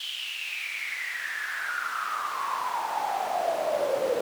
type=noise with high-pass filter sweep; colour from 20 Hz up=brown; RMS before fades=-30 dBFS; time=0-4.21 s; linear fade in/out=5 ms; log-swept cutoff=3200 to 490 Hz; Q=9.7; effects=none